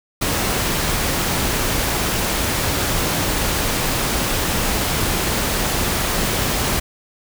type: noise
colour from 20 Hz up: pink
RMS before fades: -20 dBFS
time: 0.21-6.8 s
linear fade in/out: 10 ms
effects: none